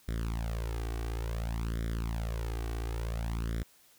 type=tone with flanger; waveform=sawtooth; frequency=56.4 Hz; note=A1; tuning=44 cents sharp; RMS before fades=-34 dBFS; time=0.08-3.63 s; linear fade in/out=0 ms; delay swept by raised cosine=0.55 to 2.65 ms; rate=0.57 Hz; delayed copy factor=+0.9; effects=white hiss -62 dBFS RMS until 3.98 s